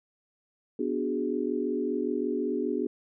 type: chord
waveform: sine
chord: G# half-diminished seventh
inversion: first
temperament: equal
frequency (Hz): 246.9 / 293.7 / 370 / 415.3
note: B3 / D4 / F#4 / G#4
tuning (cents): 0 / 0 / 0 / 0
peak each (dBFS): -32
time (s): 0.79-2.87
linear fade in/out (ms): 5
effects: none